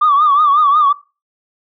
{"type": "tone with vibrato", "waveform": "sine", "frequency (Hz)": 1174.7, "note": "D6", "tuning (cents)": 0, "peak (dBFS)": -7, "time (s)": [0.01, 0.93], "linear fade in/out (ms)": 10, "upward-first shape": "triangle", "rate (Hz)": 5.5, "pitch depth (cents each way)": 120, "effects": ["noise-tail reverb RT60 0.3 s tail -20 dB re dry", "tanh soft clip ceiling -4 dBFS"]}